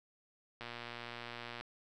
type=click train; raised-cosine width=0.3 ms; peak=-28 dBFS; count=120; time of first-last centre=0.61-1.61 s; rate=119 Hz; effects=none